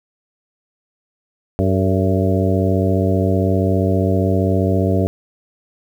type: harmonic tone with a mistuned harmonic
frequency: 95.1 Hz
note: F#2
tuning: 48 cents sharp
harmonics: 1 / 2 / 3 / 4 / 5 / 6 / 7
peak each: -17 / -20 / -22 / -23 / -24 / -25 / -25 dBFS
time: 1.59-5.07 s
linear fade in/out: 0 ms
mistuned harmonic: 5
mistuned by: -60 cents
effects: 8-bit